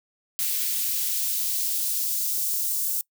blue noise with high-pass filter sweep, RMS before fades -26 dBFS, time 0.39-3.01 s, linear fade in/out 0 ms, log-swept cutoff 2100 to 6600 Hz, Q 0.83, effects noise-tail reverb RT60 0.1 s tail -24 dB re dry

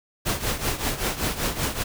pink noise with tremolo, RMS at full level -23 dBFS, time 0.25-1.84 s, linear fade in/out 20 ms, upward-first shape triangle, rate 5.2 Hz, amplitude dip 80%, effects none

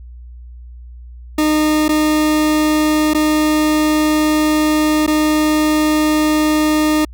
40% pulse tone with dropouts, 306.4 Hz, D#4, 27 cents flat, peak -11 dBFS, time 1.38-7.05 s, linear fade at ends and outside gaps 5 ms, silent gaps 1.882-1.89 / 3.136-3.146 / 5.065-5.076 s, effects added 60 Hz sine -32 dBFS peak until 7.13 s

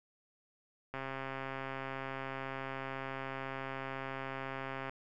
click train, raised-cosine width 0.5 ms, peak -25 dBFS, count 531, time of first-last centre 0.94-4.895 s, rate 134 Hz, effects none

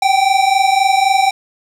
square tone pair together, 766.2 / 790 Hz, G5 / G5, -40 / +13 cents, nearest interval minor second, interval 53 cents, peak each -14 dBFS, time 0.02-1.31 s, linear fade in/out 5 ms, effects low-pass 8000 Hz 12 dB/octave + 7-bit

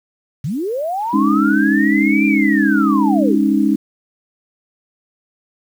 sine linear two-way sweep, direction up then down, 117.1 to 2393 to 324.9 Hz, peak -18 dBFS, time 0.44-3.36 s, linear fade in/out 5 ms, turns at 2.26 s
sine chord, Ab suspended fourth, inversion none, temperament equal, 207.7 / 277.2 / 311.1 Hz, Ab3 / Db4 / Eb4, 0 / 0 / 0 cents, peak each -16 dBFS, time 1.13-3.76 s, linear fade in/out 10 ms
effects 7-bit

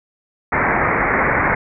white low-pass noise, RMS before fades -17 dBFS, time 0.52-1.55 s, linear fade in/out 5 ms, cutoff 2200 Hz, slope 96 dB/octave, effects none

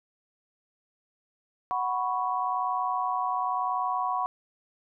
sine chord, F# suspended fourth, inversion none, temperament equal, 740 / 987.8 / 1108.7 Hz, F#5 / B5 / C#6, 0 / 0 / 0 cents, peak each -30 dBFS, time 1.71-4.26 s, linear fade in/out 0 ms, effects none

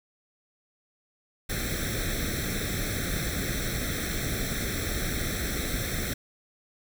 pink noise with comb filter, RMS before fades -30 dBFS, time 1.49-6.14 s, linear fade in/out 10 ms, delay 0.52 ms, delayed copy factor +0.95, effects none

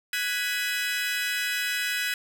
30% pulse chord, G# minor seventh, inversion third, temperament equal with one note detuned, 1480 / 1661.2 / 1975.5 / 2527 Hz, F#6 / G#6 / B6 / D#7, 0 / 0 / 0 / +26 cents, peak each -29 dBFS, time 0.13-2.14 s, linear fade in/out 2 ms, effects none

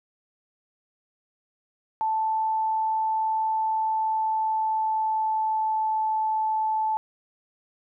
sine tone with pitch glide, 879 to 872.4 Hz, A5 to A5, -2 to -15 cents, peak -22 dBFS, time 2.01-6.97 s, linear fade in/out 0 ms, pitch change -13 cents, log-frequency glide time 3.7-6.04 s, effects none

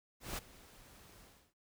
pink noise with ADSR envelope, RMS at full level -39 dBFS, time 0.2-1.54 s, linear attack 180 ms, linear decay 13 ms, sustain -20 dB, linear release 330 ms, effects none

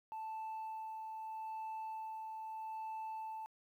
sine tone with tremolo, 880 Hz, A5, in tune, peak -38 dBFS, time 0.12-3.46 s, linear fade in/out 0 ms, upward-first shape sine, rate 0.79 Hz, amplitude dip 35%, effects tanh soft clip ceiling -40 dBFS + 12-bit

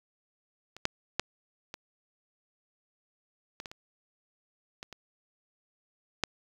clicks, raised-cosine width 0.2 ms, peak -28 / -9 / -9 / -22 / -22 / -22 / -27 / -23 / -27 / -9 dBFS, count 10, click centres 0.766 / 0.854 / 1.196 / 1.741 / 3.601 / 3.658 / 3.715 / 4.829 / 4.927 / 6.237 s, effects 8-bit

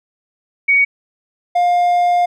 sine / triangle tone pair in turn, 2243 / 706.5 Hz, C#7 / F5, +20 / +20 cents, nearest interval octave + minor sixth, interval 2000 cents, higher first, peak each -9 dBFS, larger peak neither, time 0.68-0.85 / 1.55-2.26 s, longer second, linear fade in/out 10 ms, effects none

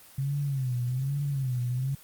sine tone with vibrato, 132.5 Hz, C3, 22 cents sharp, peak -26 dBFS, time 0.18-1.95 s, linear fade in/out 5 ms, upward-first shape sine, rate 1.2 Hz, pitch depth 140 cents each way, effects white hiss -52 dBFS RMS until 2.03 s + Opus 24 kbps

